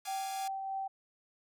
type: chord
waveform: 5% pulse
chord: D diminished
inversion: first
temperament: equal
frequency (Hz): 698.5 / 830.6 / 1174.7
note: F5 / Ab5 / D6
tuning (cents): 0 / 0 / 0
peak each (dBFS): -38 / -34 / -36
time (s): 0.05-0.48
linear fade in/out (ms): 5
type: tone with tremolo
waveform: sine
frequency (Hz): 775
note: G5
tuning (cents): -20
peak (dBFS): -33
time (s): 0.07-0.88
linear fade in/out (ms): 10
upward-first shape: triangle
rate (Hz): 3.2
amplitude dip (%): 35
effects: none